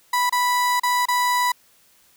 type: tone with dropouts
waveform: 35% pulse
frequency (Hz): 986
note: B5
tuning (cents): -3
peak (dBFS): -16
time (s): 0.13-1.52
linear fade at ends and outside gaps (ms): 5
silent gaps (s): 0.296-0.324 / 0.798-0.833 / 1.056-1.084
effects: white hiss -57 dBFS RMS until 2.16 s